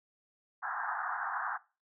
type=band-pass noise; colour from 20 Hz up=white; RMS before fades=-36 dBFS; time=0.62-1.58 s; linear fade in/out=20 ms; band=730 to 1700 Hz; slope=96 dB/octave; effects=noise-tail reverb RT60 0.3 s tail -19 dB re dry